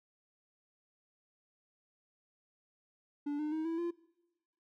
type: tone with pitch steps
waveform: triangle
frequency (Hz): 290 / 302.5 / 315.5 / 329.1 / 343.3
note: D4 / D#4 / D#4 / E4 / F4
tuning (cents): -22 / -49 / +24 / -3 / -30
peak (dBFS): -31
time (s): 3.26-3.91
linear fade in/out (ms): 10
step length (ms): 130
effects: noise-tail reverb RT60 1.0 s tail -22 dB re dry

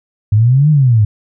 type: exponential two-way sweep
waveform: sine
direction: up then down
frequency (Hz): 101.2 to 156.3 to 101.2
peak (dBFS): -6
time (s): 0.32-1.05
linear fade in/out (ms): 5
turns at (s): 0.7
effects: none

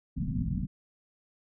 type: low-pass noise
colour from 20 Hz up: white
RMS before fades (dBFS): -31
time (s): 0.16-0.67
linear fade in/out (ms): 20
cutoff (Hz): 250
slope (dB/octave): 96
effects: none

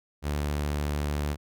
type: tone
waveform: sawtooth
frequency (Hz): 73.42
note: D2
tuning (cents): 0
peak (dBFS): -23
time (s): 0.22-1.37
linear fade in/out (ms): 50
effects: none

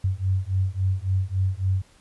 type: beating tone pair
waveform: sine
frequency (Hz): 93 / 96.6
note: F#2 / G2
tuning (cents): +9 / -25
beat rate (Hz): 3.6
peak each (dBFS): -24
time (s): 0.04-1.82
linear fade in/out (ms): 5
effects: pink hiss -57 dBFS RMS until 2 s + resampled to 24000 Hz

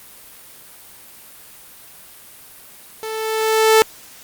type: tone with level ramp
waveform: sawtooth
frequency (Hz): 440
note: A4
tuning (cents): 0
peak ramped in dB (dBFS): -22 to -4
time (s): 3.03-3.82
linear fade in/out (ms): 0
effects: white hiss -42 dBFS RMS until 4.23 s + Opus 32 kbps

